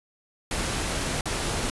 pink noise with dropouts, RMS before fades -28 dBFS, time 0.51-1.7 s, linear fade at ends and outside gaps 2 ms, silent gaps 1.21-1.256 s, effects resampled to 24000 Hz

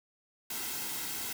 white noise with comb filter, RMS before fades -37 dBFS, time 0.5-1.33 s, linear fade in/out 5 ms, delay 1.7 ms, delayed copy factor -0.55, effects none

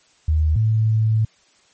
sine tone pair in turn, 77.78 / 110 Hz, D#2 / A2, 0 / 0 cents, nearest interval tritone, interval 600 cents, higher second, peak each -14 dBFS, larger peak neither, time 0.28-0.56 / 0.56-1.25 s, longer second, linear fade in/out 5 ms, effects white hiss -57 dBFS RMS until 1.73 s + MP3 32 kbps

